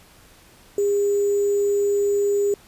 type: tone with sample-and-hold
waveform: sine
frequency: 405.4 Hz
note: G#4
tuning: 42 cents flat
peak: -17 dBFS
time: 0.78-2.54 s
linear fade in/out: 2 ms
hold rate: 7350 Hz
effects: pink hiss -51 dBFS RMS until 2.67 s + resampled to 32000 Hz